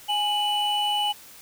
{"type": "tone pair together", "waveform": "triangle", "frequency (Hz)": [830.6, 2969], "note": ["G#5", "F#7"], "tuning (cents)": [0, 5], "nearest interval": "octave + minor seventh", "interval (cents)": 2205, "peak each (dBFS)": [-23, -23], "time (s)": [0.08, 1.13], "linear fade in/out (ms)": 20, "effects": ["white hiss -47 dBFS RMS until 1.41 s"]}